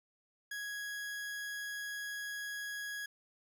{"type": "tone", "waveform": "40% pulse", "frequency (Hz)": 1662, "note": "G#6", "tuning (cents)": 1, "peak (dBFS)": -38, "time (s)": [0.51, 3.06], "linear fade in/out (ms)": 5, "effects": []}